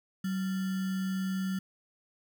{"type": "tone with sample-and-hold", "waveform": "sine", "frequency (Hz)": 189.3, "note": "F#3", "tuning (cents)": 40, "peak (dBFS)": -29, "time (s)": [0.24, 1.59], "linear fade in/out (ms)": 5, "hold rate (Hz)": 1575, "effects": []}